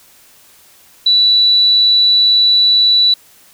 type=tone; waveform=sine; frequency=3951 Hz; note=B7; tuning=in tune; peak=-7 dBFS; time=1.06-3.14 s; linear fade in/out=5 ms; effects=white hiss -46 dBFS RMS until 3.53 s